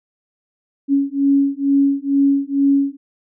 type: beating tone pair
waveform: sine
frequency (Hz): 277.1 / 279.3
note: C#4 / C#4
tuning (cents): -1 / +13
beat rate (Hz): 2.2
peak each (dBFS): -16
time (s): 0.88-2.97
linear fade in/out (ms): 50
effects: none